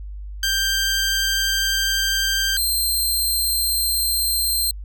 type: tone pair in turn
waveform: 15% pulse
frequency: 1578 / 4158 Hz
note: G6 / C8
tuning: +11 / -12 cents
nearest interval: octave + perfect fourth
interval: 1677 cents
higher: second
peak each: -12 dBFS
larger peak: neither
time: 0.43-2.57 / 2.57-4.71 s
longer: neither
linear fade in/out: 2 ms
effects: added 50 Hz sine -30 dBFS peak until 4.84 s